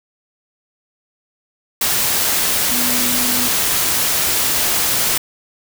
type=tone in noise; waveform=sine; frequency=246.8 Hz; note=B3; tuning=1 cent flat; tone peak=-24 dBFS; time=2.71-3.48 s; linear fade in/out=5 ms; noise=white; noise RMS=-17 dBFS; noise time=1.81-5.18 s; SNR=-10 dB; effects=none